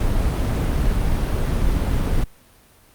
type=noise; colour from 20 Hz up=brown; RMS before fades=-19 dBFS; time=0-2.24 s; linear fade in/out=5 ms; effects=pink hiss -52 dBFS RMS until 2.94 s + Opus 32 kbps